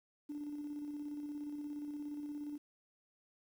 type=tone with tremolo; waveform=sine; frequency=293.7 Hz; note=D4; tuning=in tune; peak=-38 dBFS; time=0.29-2.58 s; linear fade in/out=10 ms; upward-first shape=square; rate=17 Hz; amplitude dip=35%; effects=tanh soft clip ceiling -36 dBFS + 11-bit